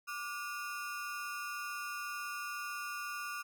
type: ring-modulated tone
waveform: 35% pulse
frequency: 1304 Hz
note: E6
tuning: 19 cents flat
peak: -34 dBFS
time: 0.07-3.43 s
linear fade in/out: 20 ms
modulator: 129 Hz
effects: none